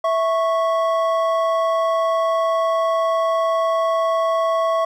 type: tone pair together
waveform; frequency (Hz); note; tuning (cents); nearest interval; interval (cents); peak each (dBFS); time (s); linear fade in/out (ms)
triangle; 657 / 1105; E5 / C#6; -6 / -6; major sixth; 900; -16 / -19; 0.04-4.85; 5
effects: none